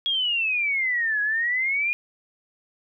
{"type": "exponential two-way sweep", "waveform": "sine", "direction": "down then up", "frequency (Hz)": [3322, 1661.2, 2452], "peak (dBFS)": -21, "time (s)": [0.06, 1.93], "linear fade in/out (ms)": 0, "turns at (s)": 1.21, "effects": []}